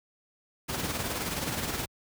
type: noise with tremolo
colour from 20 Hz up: pink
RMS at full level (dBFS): -30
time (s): 0.68-1.86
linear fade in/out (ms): 20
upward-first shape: sine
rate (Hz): 19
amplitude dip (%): 45
effects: high-pass 60 Hz 12 dB/octave